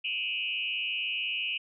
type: tone with frequency modulation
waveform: sine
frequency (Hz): 2718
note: F7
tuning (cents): -48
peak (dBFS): -29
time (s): 0.04-1.58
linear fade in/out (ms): 10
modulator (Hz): 106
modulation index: 2.5
effects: none